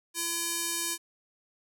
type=tone with band-pass filter; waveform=square; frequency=338.8 Hz; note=E4; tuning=48 cents sharp; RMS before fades=-32 dBFS; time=0.14-0.98 s; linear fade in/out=50 ms; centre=9200 Hz; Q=1; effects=none